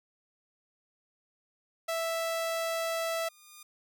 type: tone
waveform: sawtooth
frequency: 659.3 Hz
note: E5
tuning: in tune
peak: -26 dBFS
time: 1.88-3.29 s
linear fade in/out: 10 ms
type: tone with exponential growth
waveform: 5% pulse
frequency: 1215 Hz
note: D#6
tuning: 42 cents flat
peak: -35 dBFS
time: 2.61-3.63 s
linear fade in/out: 5 ms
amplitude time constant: 220 ms
effects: none